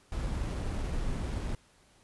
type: noise with sample-and-hold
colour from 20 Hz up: brown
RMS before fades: -33 dBFS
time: 0.12-1.55 s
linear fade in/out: 2 ms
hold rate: 8820 Hz
effects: pink hiss -63 dBFS RMS until 2.03 s + resampled to 24000 Hz